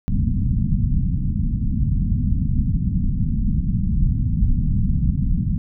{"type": "low-pass noise", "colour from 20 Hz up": "pink", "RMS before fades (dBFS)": -19, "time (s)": [0.08, 5.58], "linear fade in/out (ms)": 0, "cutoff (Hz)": 230, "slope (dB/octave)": 48, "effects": []}